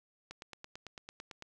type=click train; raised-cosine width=0.2 ms; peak=-28 dBFS; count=11; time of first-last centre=0.31-1.424 s; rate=8.98 Hz; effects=none